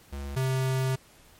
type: tone pair in turn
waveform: square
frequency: 70 / 131.34 Hz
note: C#2 / C3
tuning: +18 / +7 cents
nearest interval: major seventh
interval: 1089 cents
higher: second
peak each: -34 / -25 dBFS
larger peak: second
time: 0.12-0.36 / 0.36-0.96 s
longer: second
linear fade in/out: 10 ms
effects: pink hiss -56 dBFS RMS until 1.39 s + MP3 64 kbps